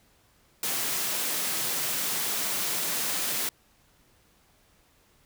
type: high-pass noise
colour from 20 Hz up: white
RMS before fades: -29 dBFS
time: 0.63-3.49 s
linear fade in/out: 2 ms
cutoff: 120 Hz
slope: 96 dB/octave
effects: pink hiss -63 dBFS RMS until 5.25 s